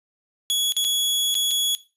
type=tone with dropouts; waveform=sawtooth; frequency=3365 Hz; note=G#7; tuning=22 cents sharp; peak=-16 dBFS; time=0.5-1.75 s; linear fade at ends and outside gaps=0 ms; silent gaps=0.722-0.766 / 0.843-0.848 / 1.343-1.352 / 1.509-1.513 s; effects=noise-tail reverb RT60 0.3 s tail -18 dB re dry + resampled to 32000 Hz

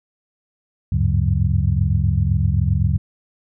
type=tone cluster; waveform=sine; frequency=75 / 97.2 / 105 / 140.8 / 184.4 Hz; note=D2 / G2 / G#2 / C#3 / F#3; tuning=+37 / -14 / +19 / +27 / -6 cents; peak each=-20 / -19 / -25 / -21 / -26 dBFS; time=0.92-2.98 s; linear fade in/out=5 ms; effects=none

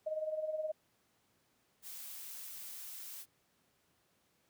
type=tone with tremolo; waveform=sine; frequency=622.3 Hz; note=D#5; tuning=in tune; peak=-32 dBFS; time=0.06-0.72 s; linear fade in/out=10 ms; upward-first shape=sine; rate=19 Hz; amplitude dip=65%
type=noise; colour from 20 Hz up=blue; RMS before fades=-47 dBFS; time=1.82-3.26 s; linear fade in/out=50 ms
effects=pink hiss -74 dBFS RMS until 4.49 s + high-pass 100 Hz 12 dB/octave

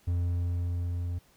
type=tone with level ramp; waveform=triangle; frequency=87.31 Hz; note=F2; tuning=in tune; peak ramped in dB=-23 to -28 dBFS; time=0.07-1.19 s; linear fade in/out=10 ms; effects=pink hiss -63 dBFS RMS until 1.36 s

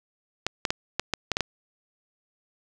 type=clicks; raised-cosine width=0.2 ms; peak=-7 dBFS; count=8; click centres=0.466 / 0.652 / 0.705 / 0.996 / 1.137 / 1.317 / 1.369 / 1.407 s; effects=none

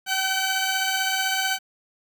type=tone pair together; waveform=15% pulse; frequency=766.9 / 1518 Hz; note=G5 / F#6; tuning=-38 / +44 cents; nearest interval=octave; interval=1182 cents; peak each=-18 / -19 dBFS; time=0.06-1.59 s; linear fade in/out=50 ms; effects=9-bit

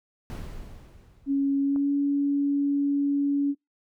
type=noise with exponential decay; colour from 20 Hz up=brown; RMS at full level=-33 dBFS; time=0.3-1.87 s; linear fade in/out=0 ms; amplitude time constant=340 ms
type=tone with pitch glide; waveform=sine; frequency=277.2 to 283 Hz; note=C#4 to C#4; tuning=0 to +36 cents; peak=-21 dBFS; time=1.26-3.55 s; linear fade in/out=50 ms; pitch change=+36 cents; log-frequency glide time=1.6-1.91 s
type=click; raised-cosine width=1 ms; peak=-28 dBFS; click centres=1.761 s
effects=noise-tail reverb RT60 0.2 s tail -25 dB re dry

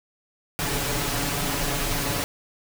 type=noise with comb filter; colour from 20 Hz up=pink; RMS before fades=-26 dBFS; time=0.59-2.24 s; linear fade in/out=0 ms; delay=7 ms; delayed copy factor=+0.95; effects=none

